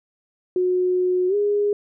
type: tone with pitch glide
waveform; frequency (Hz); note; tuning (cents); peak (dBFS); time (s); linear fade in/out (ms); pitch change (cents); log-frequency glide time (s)
sine; 364.3 to 411.3; F#4 to G#4; -27 to -17; -17; 0.56-1.73; 2; +210; 1.28-1.35
effects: none